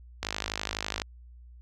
click train, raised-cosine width 0.2 ms, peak -12 dBFS, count 42, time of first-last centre 0.23-1.018 s, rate 52 Hz, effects added 60 Hz sine -47 dBFS peak until 1.61 s

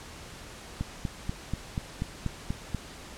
click train, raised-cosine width 5 ms, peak -17 dBFS, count 9, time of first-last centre 0.81-2.747 s, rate 4.13 Hz, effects pink hiss -45 dBFS RMS until 3.17 s + low-pass 9000 Hz 12 dB/octave

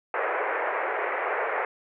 pink band-pass noise, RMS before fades -28 dBFS, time 0.14-1.65 s, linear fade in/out 2 ms, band 410 to 2200 Hz, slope 48 dB/octave, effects none

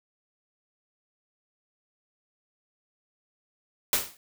white noise with exponential decay, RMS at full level -20 dBFS, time 3.93-4.17 s, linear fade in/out 1 ms, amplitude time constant 52 ms, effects none

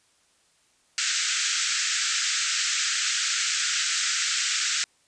white band-pass noise, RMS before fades -26 dBFS, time 0.98-4.84 s, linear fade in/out 0 ms, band 1300 to 7900 Hz, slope 96 dB/octave, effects white hiss -64 dBFS RMS until 5.07 s + resampled to 22050 Hz

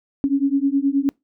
sine beating tone pair, 272.7 / 282.2 Hz, C#4 / C#4, -28 / +31 cents, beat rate 9.5 Hz, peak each -19 dBFS, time 0.24-1.09 s, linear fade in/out 0 ms, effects noise-tail reverb RT60 0.2 s tail -26 dB re dry

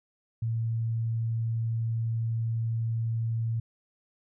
sine tone, 114 Hz, A#2, 38 cents flat, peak -26 dBFS, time 0.42-3.6 s, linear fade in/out 5 ms, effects none

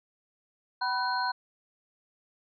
sine tone cluster, 761 / 986 / 1505 / 4219 Hz, F#5 / B5 / F#6 / C8, +48 / -3 / +29 / +14 cents, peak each -34 / -29 / -33 / -36 dBFS, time 0.81-1.32 s, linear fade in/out 10 ms, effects none

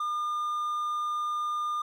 triangle tone, 1208 Hz, D6, 48 cents sharp, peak -26 dBFS, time 0-1.82 s, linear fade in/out 5 ms, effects none

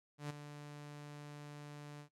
sawtooth tone with ADSR envelope, 146.83 Hz, D3, in tune, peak -34 dBFS, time 0.18-2.09 s, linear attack 120 ms, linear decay 12 ms, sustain -10 dB, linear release 93 ms, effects noise-tail reverb RT60 0.1 s tail -17 dB re dry + low-pass 10000 Hz 12 dB/octave

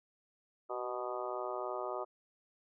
harmonic tone with a mistuned harmonic, 123.47 Hz, B2, in tune, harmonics 3 / 4 / 5 / 6 / 7 / 8 / 9 / 10, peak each -42 / -45 / -41 / -45 / -47 / -47 / -48 / -44 dBFS, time 0.69-2.05 s, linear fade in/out 20 ms, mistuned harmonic 3, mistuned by +37 cents, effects none

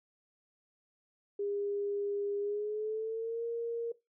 sine tone with pitch glide, 405.4 to 465.7 Hz, G#4 to A#4, -42 to -2 cents, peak -32 dBFS, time 1.39-3.92 s, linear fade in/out 5 ms, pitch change +240 cents, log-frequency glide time 2.39-3.44 s, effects noise-tail reverb RT60 0.2 s tail -18 dB re dry

